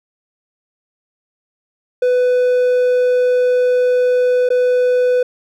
triangle tone with dropouts, 498.2 Hz, B4, 15 cents sharp, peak -9 dBFS, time 2.02-5.23 s, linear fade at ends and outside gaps 5 ms, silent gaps 4.49-4.502 s, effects none

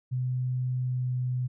sine tone with pitch glide, 126.8 to 126 Hz, B2 to B2, +46 to +35 cents, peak -26 dBFS, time 0.11-1.48 s, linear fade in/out 20 ms, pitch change -11 cents, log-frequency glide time 0.79-1.11 s, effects none

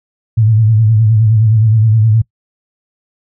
sine tone with vibrato, 110 Hz, A2, in tune, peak -6 dBFS, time 0.37-2.22 s, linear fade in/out 10 ms, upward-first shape sine, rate 9.6 Hz, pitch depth 72 cents each way, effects noise-tail reverb RT60 0.1 s tail -23 dB re dry

